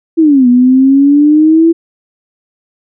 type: exponential two-way sweep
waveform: sine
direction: down then up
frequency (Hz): 335.4 to 242.7 to 335.4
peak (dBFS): -3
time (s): 0.17-1.73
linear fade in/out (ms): 20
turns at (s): 0.48
effects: none